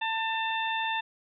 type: harmonic tone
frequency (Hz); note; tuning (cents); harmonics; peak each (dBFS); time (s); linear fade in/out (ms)
894; A5; +27; 1 / 2 / 3 / 4; -30 / -33 / -35 / -36; 0.01-1.01; 10
effects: none